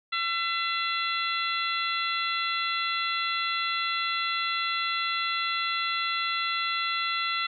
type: harmonic tone with a mistuned harmonic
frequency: 675 Hz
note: E5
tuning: 41 cents sharp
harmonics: 2 / 3 / 4 / 5 / 6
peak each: -30 / -32 / -33 / -34 / -35 dBFS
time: 0.12-7.47 s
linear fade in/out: 10 ms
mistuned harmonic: 5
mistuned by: +25 cents
effects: none